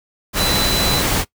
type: tone in noise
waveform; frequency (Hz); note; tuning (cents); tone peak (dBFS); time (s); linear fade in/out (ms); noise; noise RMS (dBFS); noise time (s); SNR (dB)
sine; 4000; B7; +21; -20; 0.36-1.04; 50; pink; -18; 0.33-1.25; -5
effects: noise-tail reverb RT60 0.1 s tail -20 dB re dry